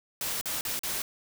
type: noise with dropouts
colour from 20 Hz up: white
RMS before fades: -32 dBFS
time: 0.21-1.02 s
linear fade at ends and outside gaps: 1 ms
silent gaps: 0.412-0.457 / 0.61-0.651 / 0.792-0.834 s
effects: none